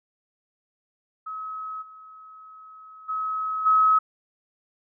sine tone with level steps, 1281 Hz, E6, 50 cents flat, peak -31 / -43 / -25 / -15 dBFS, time 1.26-3.99 s, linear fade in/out 10 ms, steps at 1.81 / 3.08 / 3.65 s, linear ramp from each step 20 ms, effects none

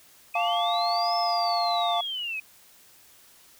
sine linear two-way sweep, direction up then down, 2489 to 5274 to 2489 Hz, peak -29 dBFS, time 0.34-2.4 s, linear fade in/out 5 ms, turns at 1.17 s
triangle chord, D minor, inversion first, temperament equal with one note detuned, 698.5 / 880 / 1154.5 Hz, F5 / A5 / D6, 0 / 0 / -30 cents, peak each -23 / -29 / -29 dBFS, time 0.35-2.01 s, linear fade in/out 5 ms
effects white hiss -55 dBFS RMS until 3.59 s

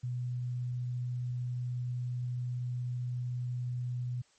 sine tone, 123.47 Hz, B2, in tune, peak -32 dBFS, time 0.03-4.22 s, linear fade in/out 10 ms, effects white hiss -67 dBFS RMS until 4.38 s + MP3 32 kbps

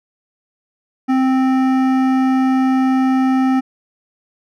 triangle tone with hard clipping, 261.6 Hz, C4, in tune, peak -14 dBFS, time 1.08-3.61 s, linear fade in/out 20 ms, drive 17 dB, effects none

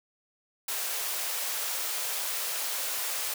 white high-pass noise, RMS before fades -32 dBFS, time 0.68-3.34 s, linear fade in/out 5 ms, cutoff 450 Hz, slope 24 dB/octave, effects none

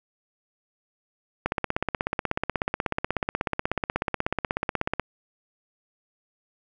click train, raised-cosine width 0.5 ms, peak -9 dBFS, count 59, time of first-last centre 1.46-4.997 s, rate 16.4 Hz, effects none

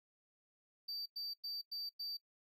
triangle tone bursts, 4640 Hz, D8, 22 cents flat, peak -39 dBFS, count 5, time 0.88-2.172 s, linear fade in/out 10 ms, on 180 ms, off 98 ms, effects noise-tail reverb RT60 0.1 s tail -21 dB re dry

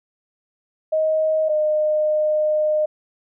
sine tone pair in turn, 628 / 611.5 Hz, D#5 / D#5, +16 / -30 cents, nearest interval unison, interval 46 cents, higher first, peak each -16 dBFS, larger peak neither, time 0.92-1.49 / 1.49-2.86 s, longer second, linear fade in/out 10 ms, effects none

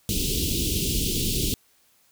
pink band-stop noise, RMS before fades -25 dBFS, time 0.09-1.54 s, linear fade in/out 0 ms, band 430 to 2800 Hz, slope 48 dB/octave, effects white hiss -62 dBFS RMS until 2.11 s

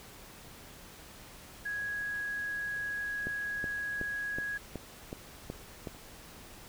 sine tone, 1661.2 Hz, G#6, in tune, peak -33 dBFS, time 1.65-4.58 s, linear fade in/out 10 ms
click train, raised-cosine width 2 ms, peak -24 dBFS, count 8, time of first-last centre 3.27-5.872 s, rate 2.69 Hz
effects pink hiss -51 dBFS RMS until 6.68 s

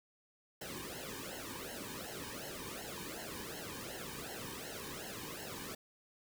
pink noise with flanger, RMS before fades -45 dBFS, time 0.61-5.75 s, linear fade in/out 5 ms, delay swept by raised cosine 0.83 to 1.51 ms, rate 2.7 Hz, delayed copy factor -0.9, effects none

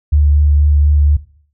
sine tone with vibrato, 73.42 Hz, D2, in tune, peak -7 dBFS, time 0.12-1.17 s, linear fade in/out 10 ms, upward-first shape triangle, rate 4.1 Hz, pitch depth 19 cents each way, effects noise-tail reverb RT60 0.5 s tail -17 dB re dry

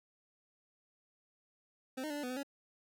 25% pulse tone with pitch steps, 260.2 / 307.6 / 291.1 / 293 / 249.6 / 254.2 / 279.5 Hz, C4 / D#4 / D4 / D4 / B3 / C4 / C#4, -9 / -20 / -15 / -4 / +19 / -50 / +14 cents, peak -34 dBFS, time 1.97-2.432 s, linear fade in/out 10 ms, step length 66 ms, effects none

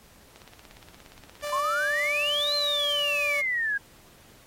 click train, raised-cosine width 0.2 ms, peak -30 dBFS, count 41, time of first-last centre 0.36-2.699 s, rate 17.1 Hz
sawtooth tone with pitch glide, 588 to 581.2 Hz, D5 to D5, +2 to -18 cents, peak -26 dBFS, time 1.42-3.42 s, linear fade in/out 20 ms, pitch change -20 cents, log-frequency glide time 2.06-2.9 s
sine exponential two-way sweep, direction up then down, 1018 to 4186 to 1612 Hz, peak -24 dBFS, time 1.52-3.78 s, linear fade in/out 10 ms, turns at 2.55 s
effects pink hiss -55 dBFS RMS until 4.46 s + AAC 48 kbps

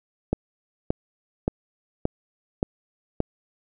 click train, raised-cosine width 2 ms, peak -8 dBFS, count 6, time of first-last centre 0.33-3.204 s, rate 1.74 Hz, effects none

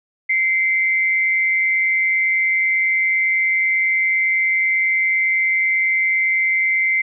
sine tone pair together, 2081 / 2271 Hz, C7 / C#7, -10 / +41 cents, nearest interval major second, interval 151 cents, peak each -15 / -25 dBFS, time 0.29-7.02 s, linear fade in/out 10 ms, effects none

